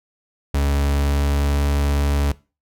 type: tone with pitch glide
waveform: 40% pulse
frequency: 70.6 to 71.21 Hz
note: C#2 to C#2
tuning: +32 to +47 cents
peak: -16 dBFS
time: 0.54-2.32 s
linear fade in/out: 5 ms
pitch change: +15 cents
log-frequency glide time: 0.73-1.59 s
effects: noise-tail reverb RT60 0.3 s tail -20 dB re dry